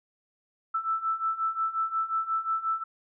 sine beating tone pair, 1318.5 / 1324.1 Hz, E6 / E6, 0 / +7 cents, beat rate 5.6 Hz, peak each -31 / -28 dBFS, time 0.74-2.84 s, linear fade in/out 10 ms, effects none

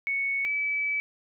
sine tone pair in turn, 2217 / 2297 Hz, C#7 / D7, 0 / -39 cents, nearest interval minor second, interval 61 cents, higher second, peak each -25 dBFS, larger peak neither, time 0.07-0.45 / 0.45-1 s, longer second, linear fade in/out 0 ms, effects none

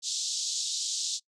white band-pass noise, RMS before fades -32 dBFS, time 0.02-1.2 s, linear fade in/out 50 ms, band 3500 to 7500 Hz, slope 48 dB/octave, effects noise-tail reverb RT60 0.1 s tail -22 dB re dry

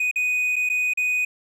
triangle tone with dropouts, 2489 Hz, D#7, in tune, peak -18 dBFS, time 0-1.25 s, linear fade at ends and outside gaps 5 ms, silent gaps 0.113-0.158 / 0.559-0.563 / 0.691-0.698 / 0.936-0.973 s, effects none

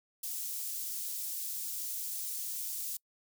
white high-pass noise, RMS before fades -38 dBFS, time 0.23-2.97 s, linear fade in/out 5 ms, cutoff 6400 Hz, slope 12 dB/octave, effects noise-tail reverb RT60 0.1 s tail -26 dB re dry

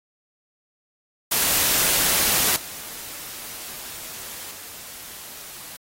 white noise with level steps, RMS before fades -20 / -36 / -39 dBFS, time 1.31-5.77 s, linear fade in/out 10 ms, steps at 2.56 / 4.51 s, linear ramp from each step 2 ms, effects AAC 48 kbps

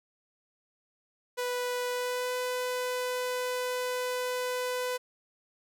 sawtooth tone with pitch glide, 493.9 to 500.2 Hz, B4 to B4, 0 to +22 cents, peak -26 dBFS, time 1.37-4.98 s, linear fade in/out 20 ms, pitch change +22 cents, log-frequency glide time 1.91-2.34 s, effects none

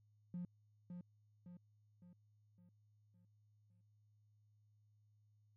triangle tone with echo, 177 Hz, F3, 23 cents sharp, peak -39 dBFS, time 0.34-0.45 s, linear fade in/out 2 ms, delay 560 ms, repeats 6, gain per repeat -6 dB, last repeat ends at 3.81 s, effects tanh soft clip ceiling -39 dBFS + added 105 Hz sine -70 dBFS peak until 5.56 s

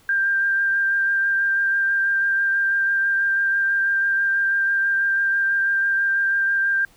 sine tone with vibrato, 1588 Hz, G6, 22 cents sharp, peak -17 dBFS, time 0.09-6.85 s, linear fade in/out 2 ms, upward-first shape sine, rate 6.1 Hz, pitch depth 13 cents each way, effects pink hiss -55 dBFS RMS until 6.96 s

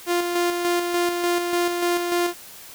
sawtooth tone with tremolo, 349.2 Hz, F4, in tune, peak -15 dBFS, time 0.06-2.34 s, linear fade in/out 50 ms, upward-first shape square, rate 3.4 Hz, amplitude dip 40%, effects white hiss -42 dBFS RMS until 2.74 s

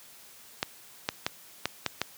clicks, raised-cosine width 0.2 ms, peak -9 dBFS, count 6, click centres 0.629 / 1.089 / 1.265 / 1.656 / 1.863 / 2.016 s, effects white hiss -52 dBFS RMS until 2.17 s + high-pass 80 Hz 12 dB/octave

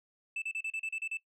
sine tone bursts, 2637 Hz, E7, in tune, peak -30 dBFS, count 9, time 0.36-1.172 s, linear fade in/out 5 ms, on 60 ms, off 34 ms, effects noise-tail reverb RT60 0.1 s tail -20 dB re dry + tanh soft clip ceiling -32 dBFS

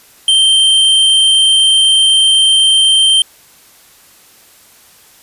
square tone, 3136 Hz, G7, in tune, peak -7 dBFS, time 0.28-3.22 s, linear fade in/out 2 ms, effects white hiss -44 dBFS RMS until 5.22 s + resampled to 32000 Hz

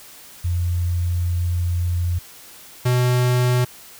sine / square tone pair in turn, 87.31 / 124.35 Hz, F2 / B2, 0 / +12 cents, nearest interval tritone, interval 612 cents, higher second, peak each -18 / -16 dBFS, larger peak second, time 0.44-2.19 / 2.85-3.65 s, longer first, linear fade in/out 10 ms, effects white hiss -43 dBFS RMS until 3.99 s

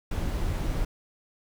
brown noise, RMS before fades -28 dBFS, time 0.11-0.85 s, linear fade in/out 5 ms, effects none

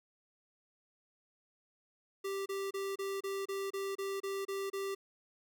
square tone bursts, 392 Hz, G4, in tune, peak -36 dBFS, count 11, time 2.24-4.95 s, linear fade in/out 10 ms, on 220 ms, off 29 ms, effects none

